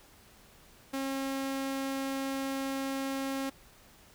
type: tone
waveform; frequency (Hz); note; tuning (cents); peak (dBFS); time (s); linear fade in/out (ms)
sawtooth; 270.5; C#4; -42; -28; 0.93-3.5; 10
effects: pink hiss -58 dBFS RMS until 4.14 s